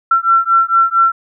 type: beating tone pair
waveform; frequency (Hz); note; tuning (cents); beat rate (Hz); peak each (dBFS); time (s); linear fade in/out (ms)
sine; 1350 / 1354.4; E6 / E6; +41 / +46; 4.4; -12; 0.11-1.12; 5
effects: none